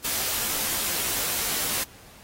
white noise with comb filter, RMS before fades -27 dBFS, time 0.04-1.84 s, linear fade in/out 10 ms, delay 16 ms, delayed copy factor -0.75, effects pink hiss -50 dBFS RMS until 2.23 s + AAC 48 kbps

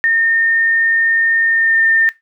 sine tone with pitch glide, 1824 to 1808.3 Hz, A#6 to A6, -38 to +47 cents, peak -10 dBFS, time 0.04-2.09 s, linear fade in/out 0 ms, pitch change -15 cents, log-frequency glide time 1.47-1.83 s, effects noise-tail reverb RT60 0.2 s tail -18 dB re dry

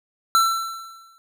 square tone with exponential decay, 1341 Hz, E6, 29 cents sharp, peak -13 dBFS, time 0.35-1.18 s, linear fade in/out 0 ms, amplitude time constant 180 ms, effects none

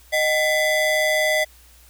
square ring-modulated tone, 691 Hz, F5, 19 cents flat, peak -15 dBFS, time 0.12-1.45 s, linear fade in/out 20 ms, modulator 1310 Hz, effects added 60 Hz sine -50 dBFS peak until 1.89 s + white hiss -52 dBFS RMS until 1.89 s

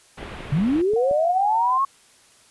pink low-pass noise, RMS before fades -36 dBFS, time 0.17-0.82 s, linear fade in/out 10 ms, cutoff 3200 Hz, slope 24 dB/octave
click train, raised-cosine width 2 ms, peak -22 dBFS, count 6, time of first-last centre 0.23-1.112 s, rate 5.67 Hz
sine linear sweep, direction up, 130.6 to 1108.7 Hz, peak -17 dBFS, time 0.52-1.85 s, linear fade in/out 5 ms
sine tone with pitch glide, 731 to 756.8 Hz, F#5 to F#5, -21 to +39 cents, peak -27 dBFS, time 0.96-1.78 s, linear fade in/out 5 ms, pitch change +60 cents, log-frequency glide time 1.36-1.64 s
effects white hiss -54 dBFS RMS until 2.5 s + resampled to 24000 Hz

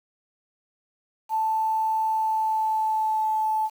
sine tone with pitch glide, 880 to 870.4 Hz, A5 to A5, 0 to -19 cents, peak -21 dBFS, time 1.29-3.7 s, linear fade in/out 50 ms, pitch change -19 cents, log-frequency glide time 2.05-3.24 s, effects 8-bit

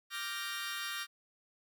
20% pulse chord, G minor seventh, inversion second, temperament equal, 1174.7 / 1396.9 / 1568 / 1864.7 Hz, D6 / F6 / G6 / Bb6, 0 / 0 / 0 / 0 cents, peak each -39 / -38 / -39 / -36 dBFS, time 0.1-1.07 s, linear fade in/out 50 ms, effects none

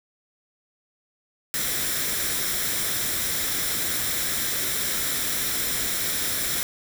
white noise with comb filter, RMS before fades -26 dBFS, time 1.54-6.63 s, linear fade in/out 0 ms, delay 0.54 ms, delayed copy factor +0.5, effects none

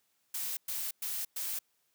blue noise bursts, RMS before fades -36 dBFS, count 4, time 0.34-1.59 s, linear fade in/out 5 ms, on 230 ms, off 110 ms, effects white hiss -75 dBFS RMS until 1.94 s + high-pass 80 Hz 12 dB/octave

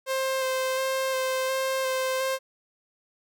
sawtooth tone with vibrato, 525 Hz, C5, 6 cents sharp, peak -21 dBFS, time 0.06-2.39 s, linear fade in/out 50 ms, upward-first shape square, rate 1.4 Hz, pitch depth 12 cents each way, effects none

